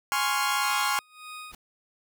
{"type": "chord", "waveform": "sawtooth", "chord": "Db major seventh", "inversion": "second", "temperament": "equal", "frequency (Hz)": [830.6, 1046.5, 1108.7, 1396.9], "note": ["Ab5", "C6", "Db6", "F6"], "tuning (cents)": [0, 0, 0, 0], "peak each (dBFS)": -26, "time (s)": [0.12, 0.99], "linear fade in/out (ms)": 0}
{"type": "tone with tremolo", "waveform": "20% pulse", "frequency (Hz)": 1244.5, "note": "D#6", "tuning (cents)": 0, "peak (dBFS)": -33, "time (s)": [0.63, 1.52], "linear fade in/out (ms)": 5, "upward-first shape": "sine", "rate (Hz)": 1.7, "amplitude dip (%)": 90}
{"type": "noise with exponential growth", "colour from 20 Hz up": "pink", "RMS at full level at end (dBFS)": -38, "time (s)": [1.48, 1.55], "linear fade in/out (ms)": 5, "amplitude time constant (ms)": 15}
{"effects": []}